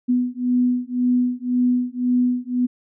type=beating tone pair; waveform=sine; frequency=246.9 / 248.8 Hz; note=B3 / B3; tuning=0 / +13 cents; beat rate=1.9 Hz; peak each=-20 dBFS; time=0.08-2.67 s; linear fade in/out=20 ms; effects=none